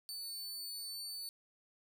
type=tone; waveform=sawtooth; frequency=4499 Hz; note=C#8; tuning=25 cents sharp; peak=-39 dBFS; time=0.09-1.29 s; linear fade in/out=0 ms; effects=12-bit